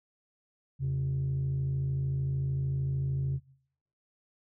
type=tone pair together; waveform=sine; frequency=81.59 / 134.9 Hz; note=E2 / C#3; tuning=-17 / -47 cents; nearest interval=major sixth; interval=870 cents; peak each=-35 / -26 dBFS; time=0.79-3.4 s; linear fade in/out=50 ms; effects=noise-tail reverb RT60 0.7 s tail -23 dB re dry + tanh soft clip ceiling -25 dBFS